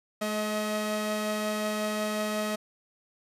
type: tone pair together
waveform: sawtooth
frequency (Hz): 213.5 / 635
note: G#3 / D#5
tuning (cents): +48 / +35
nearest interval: octave + perfect fifth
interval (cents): 1887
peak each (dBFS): -27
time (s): 0.21-2.56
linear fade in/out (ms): 10
effects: resampled to 32000 Hz